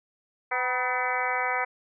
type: harmonic tone with a mistuned harmonic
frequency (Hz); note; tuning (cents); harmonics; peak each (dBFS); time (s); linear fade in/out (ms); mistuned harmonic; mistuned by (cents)
252.3; B3; +37; 2 / 3 / 4 / 5 / 6 / 7 / 8 / 9; -35 / -31 / -32 / -33 / -34 / -36 / -31 / -34; 0.51-1.65; 10; 4; -56
effects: none